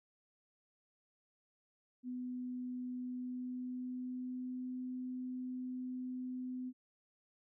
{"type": "tone with pitch glide", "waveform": "sine", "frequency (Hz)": [250, 253.5], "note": ["B3", "B3"], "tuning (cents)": [21, 45], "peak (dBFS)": -39, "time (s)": [2.03, 6.73], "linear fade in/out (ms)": 50, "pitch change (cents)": 24, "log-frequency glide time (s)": [3, 4.77], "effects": []}